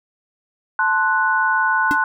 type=chord; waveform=sine; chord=F# diminished; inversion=first; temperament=equal; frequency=880 / 1046.5 / 1480 Hz; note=A5 / C6 / F#6; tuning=0 / 0 / 0 cents; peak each=-21 / -21 / -17 dBFS; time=0.79-2.04 s; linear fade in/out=2 ms
type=tone with exponential decay; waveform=square; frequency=293.7 Hz; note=D4; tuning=in tune; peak=-16 dBFS; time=1.91-1.99 s; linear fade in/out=0 ms; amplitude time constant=16 ms
effects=none